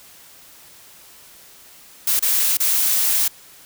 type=noise with dropouts; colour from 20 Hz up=blue; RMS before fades=-18 dBFS; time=2.07-3.28 s; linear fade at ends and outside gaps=5 ms; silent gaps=2.194-2.224 / 2.571-2.601 s; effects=white hiss -46 dBFS RMS until 3.65 s